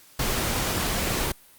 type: noise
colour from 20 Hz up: pink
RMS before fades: -26 dBFS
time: 0.19-1.32 s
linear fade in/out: 5 ms
effects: white hiss -53 dBFS RMS until 1.58 s + Opus 48 kbps